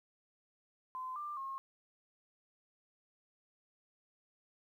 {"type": "tone with pitch steps", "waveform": "sine", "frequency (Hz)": [1028, 1188, 1078], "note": ["C6", "D6", "C#6"], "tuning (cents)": [-31, 20, -49], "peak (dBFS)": -39, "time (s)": [0.95, 1.58], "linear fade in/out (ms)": 0, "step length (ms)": 210, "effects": ["12-bit"]}